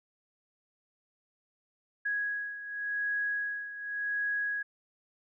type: beating tone pair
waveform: sine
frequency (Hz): 1661.2 / 1662.09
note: G#6 / G#6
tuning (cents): 0 / +1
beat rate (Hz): 0.89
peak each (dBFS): -32 / -37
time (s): 2.05-4.63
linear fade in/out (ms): 10
effects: none